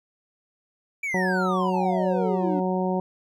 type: exponential sweep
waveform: triangle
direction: down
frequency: 2349 to 280 Hz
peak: -24 dBFS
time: 1.03-2.6 s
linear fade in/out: 5 ms
type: harmonic tone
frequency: 185 Hz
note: F#3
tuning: in tune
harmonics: 1 / 2 / 3 / 4 / 5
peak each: -25 / -28 / -30 / -31 / -32 dBFS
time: 1.14-3 s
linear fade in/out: 2 ms
effects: none